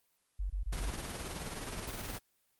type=tone bursts; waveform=sine; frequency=47.51 Hz; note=F#1; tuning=47 cents sharp; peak=-32 dBFS; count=4; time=0.39-0.905 s; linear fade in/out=10 ms; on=110 ms; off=25 ms
type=noise with tremolo; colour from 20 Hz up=pink; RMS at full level=-38 dBFS; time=0.72-2.19 s; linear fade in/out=10 ms; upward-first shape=triangle; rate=19 Hz; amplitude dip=50%
effects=white hiss -75 dBFS RMS until 2.59 s + Opus 24 kbps